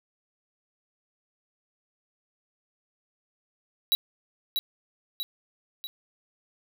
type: tone with echo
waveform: square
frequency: 3900 Hz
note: B7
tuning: 23 cents flat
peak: -20 dBFS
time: 3.92-3.95 s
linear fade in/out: 0 ms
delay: 640 ms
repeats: 3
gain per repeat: -5 dB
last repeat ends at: 5.87 s
effects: none